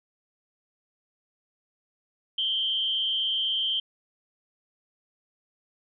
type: tone with amplitude modulation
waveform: sine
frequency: 3136 Hz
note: G7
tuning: in tune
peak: -21 dBFS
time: 2.38-3.8 s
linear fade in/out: 5 ms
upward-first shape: sine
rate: 216 Hz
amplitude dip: 65%
effects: none